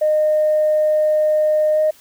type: tone with pitch glide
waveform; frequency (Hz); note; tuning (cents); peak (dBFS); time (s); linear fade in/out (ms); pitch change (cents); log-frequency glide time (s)
sine; 613 to 618.3; D#5 to D#5; -26 to -11; -12; 0.01-1.91; 10; +15; 1.73-1.8
effects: tanh soft clip ceiling -8 dBFS + white hiss -49 dBFS RMS until 2 s